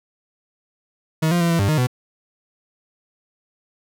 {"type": "tone with pitch steps", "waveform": "40% pulse", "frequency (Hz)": [158.5, 174.1, 169.7, 167.4, 99.6, 154.5, 125.1], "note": ["D#3", "F3", "F3", "E3", "G2", "D#3", "B2"], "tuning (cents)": [32, -5, -49, 27, 28, -12, 23], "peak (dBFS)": -15, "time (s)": [1.22, 1.871], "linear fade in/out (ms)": 10, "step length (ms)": 93, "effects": []}